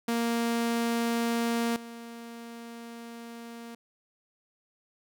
sawtooth tone with level steps, 233.1 Hz, A#3, in tune, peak -22 / -37 dBFS, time 0.08-3.75 s, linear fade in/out 5 ms, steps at 1.76 s, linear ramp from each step 2 ms, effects none

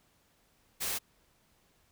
white noise, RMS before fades -34 dBFS, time 0.8-0.99 s, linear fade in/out 20 ms, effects pink hiss -69 dBFS RMS until 1.91 s

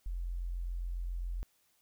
sine tone, 43.65 Hz, F1, in tune, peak -34 dBFS, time 0.06-1.43 s, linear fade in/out 0 ms, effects white hiss -72 dBFS RMS until 1.81 s

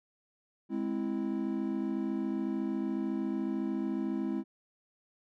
triangle chord, Ab augmented, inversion none, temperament equal, 207.7 / 261.6 / 329.6 Hz, Ab3 / C4 / E4, 0 / 0 / 0 cents, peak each -33 dBFS, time 0.69-4.44 s, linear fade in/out 50 ms, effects none

